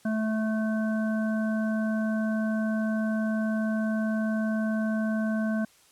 harmonic tone, 218.4 Hz, A3, 13 cents flat, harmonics 1 / 3 / 5 / 7, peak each -25 / -34 / -44 / -37 dBFS, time 0.05-5.65 s, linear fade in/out 5 ms, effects white hiss -59 dBFS RMS until 5.91 s + low-pass 11000 Hz 12 dB/octave

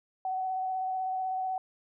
sine tone with vibrato, 752 Hz, F#5, 28 cents sharp, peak -29 dBFS, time 0.25-1.58 s, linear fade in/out 2 ms, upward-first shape square, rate 16 Hz, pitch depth 12 cents each way, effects none

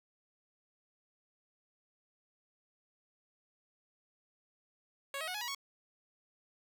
10% pulse tone with pitch steps, 554 / 636.4 / 731 / 839.7 / 964.6 / 1108 Hz, C#5 / D#5 / F#5 / G#5 / B5 / C#6, -1 / +39 / -21 / +19 / -41 / -1 cents, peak -29 dBFS, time 5.14-5.548 s, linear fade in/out 2 ms, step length 68 ms, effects none

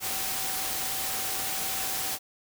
sine tone in noise, 766 Hz, G5, 40 cents flat, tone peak -41 dBFS, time 0-2.19 s, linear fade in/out 50 ms, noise white, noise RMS -31 dBFS, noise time 0-2.19 s, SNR -13 dB, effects none

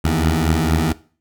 15% pulse beating tone pair, 77.78 / 82.08 Hz, D#2 / E2, 0 / -7 cents, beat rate 4.3 Hz, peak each -12 dBFS, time 0.04-0.93 s, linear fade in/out 10 ms, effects noise-tail reverb RT60 0.4 s tail -19 dB re dry

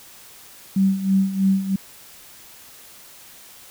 sine tone with tremolo, 193 Hz, G3, 27 cents flat, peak -13 dBFS, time 0.76-1.76 s, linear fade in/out 5 ms, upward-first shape sine, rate 3.1 Hz, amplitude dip 75%, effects white hiss -45 dBFS RMS until 3.7 s

